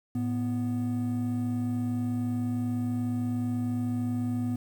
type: tone pair together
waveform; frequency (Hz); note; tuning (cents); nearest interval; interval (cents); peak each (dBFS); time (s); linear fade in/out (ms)
triangle; 109.7 / 246.3; A2 / B3; -5 / -5; octave + major second; 1400; -29 / -26; 0.15-4.56; 5
effects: tanh soft clip ceiling -17 dBFS + 9-bit